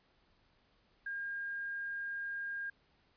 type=tone; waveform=sine; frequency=1614 Hz; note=G#6; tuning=50 cents flat; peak=-37 dBFS; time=1.06-2.7 s; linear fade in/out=5 ms; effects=pink hiss -71 dBFS RMS until 3.16 s + resampled to 11025 Hz